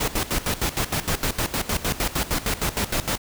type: noise with tremolo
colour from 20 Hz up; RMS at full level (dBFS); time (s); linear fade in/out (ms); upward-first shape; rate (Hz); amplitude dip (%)
pink; -23; 0-3.18; 10; square; 6.5; 80
effects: none